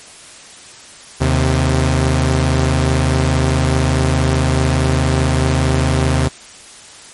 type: tone pair together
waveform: sawtooth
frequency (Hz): 77.78 / 130.81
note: D#2 / C3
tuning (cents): 0 / 0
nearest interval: major sixth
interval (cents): 900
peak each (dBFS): -11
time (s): 1.2-6.29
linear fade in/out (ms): 20
effects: white hiss -38 dBFS RMS until 7.13 s + MP3 48 kbps

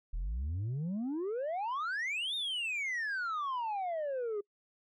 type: exponential two-way sweep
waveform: sine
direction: up then down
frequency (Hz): 37.18 to 3729 to 398.1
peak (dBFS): -30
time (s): 0.13-4.41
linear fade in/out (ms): 10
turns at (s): 2.35
effects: noise-tail reverb RT60 0.1 s tail -26 dB re dry + tanh soft clip ceiling -32 dBFS

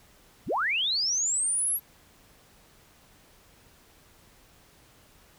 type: linear sweep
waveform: sine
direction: up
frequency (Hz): 34.18 to 11690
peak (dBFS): -24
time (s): 0.46-1.8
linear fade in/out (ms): 50
effects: pink hiss -58 dBFS RMS until 5.38 s

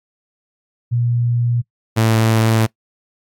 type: tone pair in turn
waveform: sine / sawtooth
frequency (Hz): 119.7 / 111.94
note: A#2 / A2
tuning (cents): +46 / +30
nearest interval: minor second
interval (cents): 116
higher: first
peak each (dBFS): -14 / -8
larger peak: second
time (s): 0.91-1.62 / 1.96-2.67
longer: neither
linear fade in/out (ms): 20
effects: noise-tail reverb RT60 0.1 s tail -22 dB re dry + AAC 64 kbps

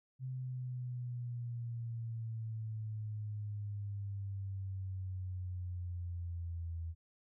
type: exponential sweep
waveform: sine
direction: down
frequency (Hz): 130 to 82.41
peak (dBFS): -38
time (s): 0.19-6.95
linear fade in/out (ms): 50
effects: none

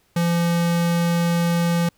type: tone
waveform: square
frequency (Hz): 170.7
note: F3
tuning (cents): -39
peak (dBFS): -18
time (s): 0.16-1.89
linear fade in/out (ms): 5
effects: pink hiss -62 dBFS RMS until 1.97 s

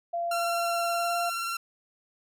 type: tone with pitch glide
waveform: sine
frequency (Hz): 686 to 694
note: F5 to F5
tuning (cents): -31 to -11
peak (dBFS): -27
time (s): 0.13-1.3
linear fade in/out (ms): 10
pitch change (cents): +20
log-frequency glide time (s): 0.93-1.16
type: tone with vibrato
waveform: sawtooth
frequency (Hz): 1365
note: F6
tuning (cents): -40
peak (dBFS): -26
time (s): 0.31-1.57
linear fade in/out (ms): 5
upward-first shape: triangle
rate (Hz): 19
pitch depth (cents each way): 25
effects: none

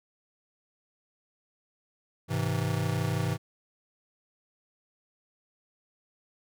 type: chord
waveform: square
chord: Ab augmented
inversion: none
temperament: just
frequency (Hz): 103.83 / 129.78 / 162.23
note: Ab2 / C3 / E3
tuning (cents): 0 / -14 / -27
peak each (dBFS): -32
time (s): 2.28-3.38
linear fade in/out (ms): 50
effects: none

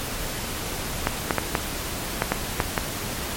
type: clicks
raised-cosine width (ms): 0.5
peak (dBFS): -4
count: 8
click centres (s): 1.071 / 1.308 / 1.383 / 1.552 / 2.221 / 2.32 / 2.602 / 2.778
effects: pink hiss -30 dBFS RMS until 3.36 s + MP3 64 kbps

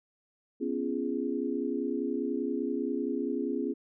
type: chord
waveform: sine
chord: C# dominant seventh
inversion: third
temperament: equal with one note detuned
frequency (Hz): 246.9 / 277.2 / 342 / 415.3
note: B3 / C#4 / E#4 / G#4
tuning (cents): 0 / 0 / -36 / 0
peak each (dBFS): -34 / -33 / -35 / -35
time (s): 0.6-3.74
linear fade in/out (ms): 20
effects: none

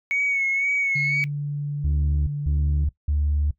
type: tone with vibrato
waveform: sine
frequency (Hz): 2217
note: C#7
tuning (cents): 0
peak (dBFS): -19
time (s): 0.11-1.24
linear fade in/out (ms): 0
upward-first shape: sine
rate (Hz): 2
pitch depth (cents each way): 39
type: tone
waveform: sine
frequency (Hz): 145.1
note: D3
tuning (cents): -21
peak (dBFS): -24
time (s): 0.95-2.85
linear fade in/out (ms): 10
type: tone bursts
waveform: sine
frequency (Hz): 73.42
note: D2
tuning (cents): 0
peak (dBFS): -18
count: 3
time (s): 1.84-3.51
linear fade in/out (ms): 5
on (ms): 430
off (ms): 190
effects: noise-tail reverb RT60 0.1 s tail -19 dB re dry + tanh soft clip ceiling -15 dBFS

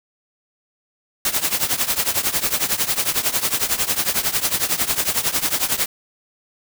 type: noise with tremolo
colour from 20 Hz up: white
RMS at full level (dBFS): -17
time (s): 1.25-5.86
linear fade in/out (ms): 2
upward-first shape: triangle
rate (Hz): 11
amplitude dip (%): 90
effects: none

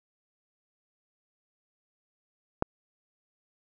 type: click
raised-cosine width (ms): 1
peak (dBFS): -10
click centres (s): 2.624
effects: none

